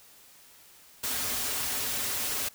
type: noise with comb filter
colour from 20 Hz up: white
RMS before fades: -31 dBFS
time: 1.03-2.49 s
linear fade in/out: 10 ms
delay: 5.9 ms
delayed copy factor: -0.55
effects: white hiss -55 dBFS RMS until 2.54 s